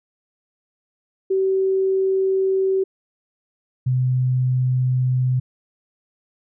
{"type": "tone pair in turn", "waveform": "sine", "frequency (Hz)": [382.7, 127.47], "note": ["G4", "C3"], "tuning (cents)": [-42, -45], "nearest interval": "octave + perfect fifth", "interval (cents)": 1903, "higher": "first", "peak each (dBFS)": [-16, -16], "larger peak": "neither", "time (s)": [[1.3, 2.84], [3.86, 5.4]], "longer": "neither", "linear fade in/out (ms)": 10, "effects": []}